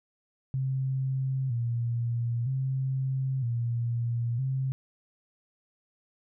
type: tone with vibrato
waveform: sine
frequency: 125.1 Hz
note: B2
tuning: 23 cents sharp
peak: -26 dBFS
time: 0.54-4.72 s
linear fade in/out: 0 ms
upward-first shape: square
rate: 0.52 Hz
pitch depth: 100 cents each way
effects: none